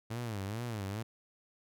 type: tone with vibrato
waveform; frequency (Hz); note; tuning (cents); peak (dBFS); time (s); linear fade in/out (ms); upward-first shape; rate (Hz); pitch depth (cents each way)
sawtooth; 108.3; A2; -27; -32; 0.1-1.03; 10; sine; 2.3; 200
effects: none